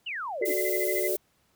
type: exponential sweep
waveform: sine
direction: down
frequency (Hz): 3060 to 272.6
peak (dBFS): -31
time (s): 0.06-0.52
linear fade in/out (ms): 10
type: chord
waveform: sine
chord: D major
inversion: first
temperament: equal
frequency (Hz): 370 / 440 / 587.3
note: F#4 / A4 / D5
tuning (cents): 0 / 0 / 0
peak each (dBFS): -29 / -33 / -31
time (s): 0.41-1.16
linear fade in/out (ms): 5
type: tone with tremolo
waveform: sine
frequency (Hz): 2041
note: C7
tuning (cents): -44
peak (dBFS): -30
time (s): 0.42-1.08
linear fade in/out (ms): 5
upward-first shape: sine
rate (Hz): 13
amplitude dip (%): 100
type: noise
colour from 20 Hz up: violet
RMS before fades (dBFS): -32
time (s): 0.45-1.17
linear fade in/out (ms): 10
effects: pink hiss -68 dBFS RMS until 1.55 s + high-pass 60 Hz 12 dB/octave